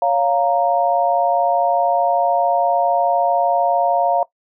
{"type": "chord", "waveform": "sine", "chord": "Bb minor", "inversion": "first", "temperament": "just", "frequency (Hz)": [559.4, 699.2, 932.3], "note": ["Db5", "F5", "Bb5"], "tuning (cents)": [16, 2, 0], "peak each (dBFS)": [-20, -16, -20], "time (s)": [0.02, 4.23], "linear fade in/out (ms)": 2, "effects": ["noise-tail reverb RT60 0.1 s tail -18 dB re dry"]}